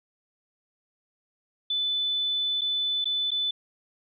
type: tone with dropouts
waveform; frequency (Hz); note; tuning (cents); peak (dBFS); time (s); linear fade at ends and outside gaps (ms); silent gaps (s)
sine; 3500; A7; -10; -24; 1.7-3.51; 5; 2.611-2.616 / 3.044-3.055 / 3.307-3.315
effects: none